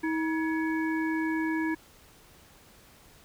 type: harmonic tone with a mistuned harmonic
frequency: 319.4 Hz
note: D#4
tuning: 45 cents sharp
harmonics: 1 / 3 / 5 / 7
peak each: -27 / -37 / -35 / -41 dBFS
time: 0.03-1.75 s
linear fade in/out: 10 ms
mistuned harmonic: 5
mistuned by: +93 cents
effects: pink hiss -56 dBFS RMS until 3.24 s